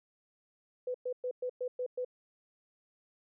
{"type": "tone bursts", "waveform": "sine", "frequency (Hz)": 500, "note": "B4", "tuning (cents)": 21, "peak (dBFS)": -32, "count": 7, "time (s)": [0.87, 2.048], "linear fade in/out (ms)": 5, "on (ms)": 74, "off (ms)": 110, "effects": []}